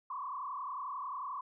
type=tone with frequency modulation; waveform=sine; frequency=1078 Hz; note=C#6; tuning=49 cents flat; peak=-37 dBFS; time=0.1-1.41 s; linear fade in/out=5 ms; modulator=31.2 Hz; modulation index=2.8; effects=none